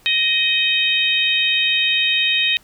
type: harmonic tone with a mistuned harmonic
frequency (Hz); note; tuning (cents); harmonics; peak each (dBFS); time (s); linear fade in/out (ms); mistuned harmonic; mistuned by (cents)
622.3; D#5; 0; 3 / 4 / 5 / 6; -25 / -19 / -21 / -19; 0.06-2.57; 0; 4; +23
effects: pink hiss -52 dBFS RMS until 2.63 s